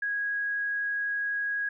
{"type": "tone", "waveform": "sine", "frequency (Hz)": 1652, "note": "G#6", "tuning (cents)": -10, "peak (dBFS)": -27, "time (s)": [0.02, 1.69], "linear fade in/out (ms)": 5, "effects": []}